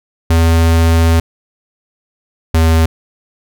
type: tone pair in turn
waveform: square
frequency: 82.5 / 81.18 Hz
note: E2 / E2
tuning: +2 / -26 cents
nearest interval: unison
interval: 28 cents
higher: first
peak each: -8 dBFS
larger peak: neither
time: 0.3-1.2 / 2.54-2.86 s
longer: first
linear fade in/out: 5 ms
effects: none